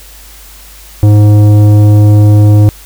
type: tone with tanh clipping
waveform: sine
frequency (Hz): 104.5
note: G#2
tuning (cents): +11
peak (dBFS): -3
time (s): 1.03-2.69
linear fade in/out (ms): 0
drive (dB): 12
effects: added 50 Hz sine -34 dBFS peak until 2.85 s + white hiss -35 dBFS RMS until 2.85 s